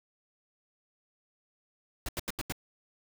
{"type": "noise bursts", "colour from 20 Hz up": "pink", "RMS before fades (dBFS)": -34, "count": 5, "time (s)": [2.06, 2.523], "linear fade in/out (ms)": 2, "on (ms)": 27, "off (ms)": 82, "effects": []}